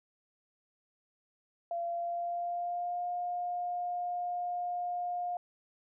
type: tone with pitch glide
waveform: sine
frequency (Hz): 685 to 709.6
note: F5 to F5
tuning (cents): -34 to +27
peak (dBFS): -32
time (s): 1.71-5.37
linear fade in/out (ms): 2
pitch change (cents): +61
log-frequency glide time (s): 1.84-3.07
effects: none